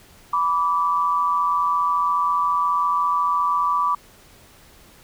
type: tone pair together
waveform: sine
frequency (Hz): 986.5 / 1161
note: B5 / D6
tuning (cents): -2 / -20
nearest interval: minor third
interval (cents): 282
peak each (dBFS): -22 / -19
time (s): 0.33-3.95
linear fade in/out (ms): 5
effects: pink hiss -50 dBFS RMS until 5.03 s